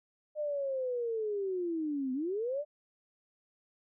sine linear two-way sweep, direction down then up, 610 to 251.5 to 610 Hz, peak -31 dBFS, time 0.35-2.65 s, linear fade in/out 50 ms, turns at 2.13 s, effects none

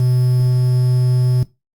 triangle tone with quantisation, 125.6 Hz, B2, 30 cents sharp, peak -10 dBFS, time 0-1.43 s, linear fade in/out 2 ms, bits 6, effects noise-tail reverb RT60 0.2 s tail -17 dB re dry + Opus 32 kbps

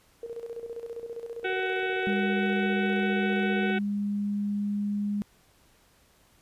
sine tone with tremolo, 466.2 Hz, A#4, in tune, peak -33 dBFS, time 0.23-3.71 s, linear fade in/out 2 ms, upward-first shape square, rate 15 Hz, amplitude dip 65%
harmonic tone, 374.6 Hz, F#4, 21 cents sharp, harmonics 1 / 2 / 4 / 5 / 6 / 7 / 8 / 9 / 10, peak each -30 / -35 / -32 / -43 / -37 / -39 / -45 / -46 / -47 dBFS, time 1.44-3.79 s, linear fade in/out 10 ms
sine tone with pitch glide, 202.2 to 205.1 Hz, G#3 to G#3, -46 to -21 cents, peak -26 dBFS, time 2.07-5.22 s, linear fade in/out 0 ms, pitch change +25 cents, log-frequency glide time 2.45-5.08 s
effects pink hiss -62 dBFS RMS until 6.41 s + resampled to 32000 Hz

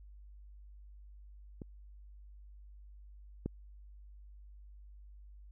clicks, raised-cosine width 3 ms, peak -30 / -22 dBFS, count 2, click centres 1.618 / 3.46 s, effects added 50 Hz sine -51 dBFS peak until 5.51 s

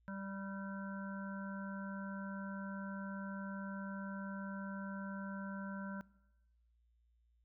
harmonic tone with a mistuned harmonic, 196.1 Hz, G3, 1 cent sharp, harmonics 1 / 3 / 5 / 7 / 8, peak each -43 / -52 / -53 / -54 / -51 dBFS, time 0.08-6.01 s, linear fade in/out 0 ms, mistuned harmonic 8, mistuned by -35 cents, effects noise-tail reverb RT60 1.0 s tail -21 dB re dry + added 58 Hz sine -70 dBFS peak until 7.44 s

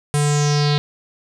square tone with low-pass filter sweep, 146.7 Hz, D3, 2 cents flat, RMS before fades -17 dBFS, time 0.14-0.78 s, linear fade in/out 0 ms, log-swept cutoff 9600 to 3900 Hz, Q 5.1, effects none

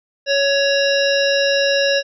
harmonic tone with a mistuned harmonic, 557 Hz, C#5, 8 cents sharp, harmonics 1 / 3 / 5 / 7 / 9 / 10, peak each -16 / -21 / -23 / -24 / -26 / -26 dBFS, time 0.26-2.03 s, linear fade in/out 50 ms, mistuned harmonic 9, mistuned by +35 cents, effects none

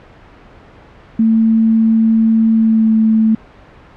sine tone with pitch glide, 223.6 to 220.6 Hz, A3 to A3, +28 to +5 cents, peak -8 dBFS, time 1.19-3.35 s, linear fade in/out 5 ms, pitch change -23 cents, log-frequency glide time 2.55-2.93 s, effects pink hiss -41 dBFS RMS until 3.96 s + low-pass 2000 Hz 12 dB/octave

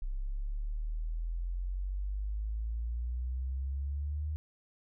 sine exponential sweep, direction up, 32.58 to 77.1 Hz, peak -32 dBFS, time 0.02-4.36 s, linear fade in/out 0 ms, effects none

